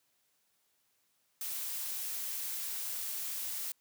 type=noise; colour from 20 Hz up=blue; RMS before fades=-38 dBFS; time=1.41-3.72 s; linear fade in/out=2 ms; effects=white hiss -75 dBFS RMS until 3.8 s + high-pass 80 Hz 12 dB/octave